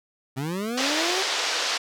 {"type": "linear sweep", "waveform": "25% pulse", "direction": "up", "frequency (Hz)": [126.1, 392.1], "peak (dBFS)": -23, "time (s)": [0.36, 1.23], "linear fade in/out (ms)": 20}
{"type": "band-pass noise", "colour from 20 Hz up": "white", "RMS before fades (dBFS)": -26, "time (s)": [0.77, 1.78], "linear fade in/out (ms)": 10, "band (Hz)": [400, 5600], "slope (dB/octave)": 24}
{"effects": []}